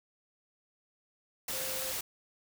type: tone in noise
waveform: sine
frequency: 523.3 Hz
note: C5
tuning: in tune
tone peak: -42 dBFS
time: 1.53-1.92 s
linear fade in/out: 5 ms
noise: white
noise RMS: -36 dBFS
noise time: 1.48-2.01 s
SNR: -9 dB
effects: none